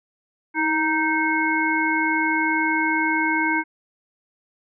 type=harmonic tone with a mistuned harmonic; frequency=311.1 Hz; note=D#4; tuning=in tune; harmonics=1 / 3 / 5 / 7; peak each=-24 / -24 / -24 / -24 dBFS; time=0.54-3.64 s; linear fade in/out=50 ms; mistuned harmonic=1; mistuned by=+38 cents; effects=none